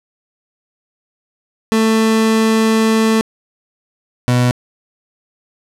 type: tone pair in turn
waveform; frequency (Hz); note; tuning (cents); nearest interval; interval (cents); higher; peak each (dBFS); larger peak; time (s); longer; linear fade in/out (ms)
30% pulse; 221.8 / 123.48; A3 / B2; +14 / 0; minor seventh; 1014; first; -8; neither; 1.72-3.21 / 4.28-4.51; first; 0
effects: low-pass 11000 Hz 12 dB/octave